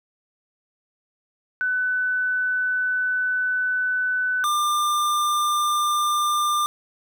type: tone pair in turn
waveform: sine / square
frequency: 1500 / 1195.7 Hz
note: F#6 / D6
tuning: +23 / +31 cents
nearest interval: major third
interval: 392 cents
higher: first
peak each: -20 dBFS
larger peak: neither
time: 1.61-4.44 / 4.44-6.66 s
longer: first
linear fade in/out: 0 ms
effects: none